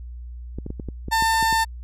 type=clicks; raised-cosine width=3 ms; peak=-18 dBFS; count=9; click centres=0.586 / 0.664 / 0.704 / 0.798 / 0.887 / 1.084 / 1.224 / 1.427 / 1.527 s
type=tone; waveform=30% pulse; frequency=897 Hz; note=A5; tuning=33 cents sharp; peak=-15 dBFS; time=1.11-1.65 s; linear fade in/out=20 ms
effects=added 60 Hz sine -33 dBFS peak until 1.83 s + resampled to 32000 Hz